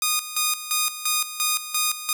5% pulse tone with tremolo, 1232 Hz, D#6, 17 cents flat, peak -8 dBFS, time 0.02-2.13 s, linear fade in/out 2 ms, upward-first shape square, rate 2.9 Hz, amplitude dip 75%, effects none

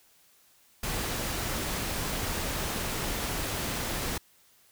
pink noise, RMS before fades -32 dBFS, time 0.83-4.18 s, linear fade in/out 5 ms, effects white hiss -62 dBFS RMS until 4.71 s

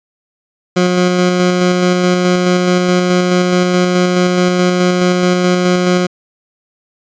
20% pulse tone with tremolo, 180 Hz, F#3, 47 cents flat, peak -4 dBFS, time 0.76-6.07 s, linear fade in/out 10 ms, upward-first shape square, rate 4.7 Hz, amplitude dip 25%, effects resampled to 16000 Hz

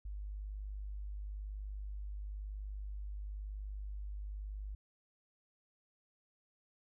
sine tone, 50.5 Hz, G#1, 48 cents flat, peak -40 dBFS, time 0.05-4.75 s, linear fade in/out 5 ms, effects none

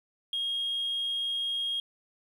sine tone, 3258 Hz, G#7, 34 cents flat, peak -27 dBFS, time 0.33-1.8 s, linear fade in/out 2 ms, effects tanh soft clip ceiling -25 dBFS + 10-bit

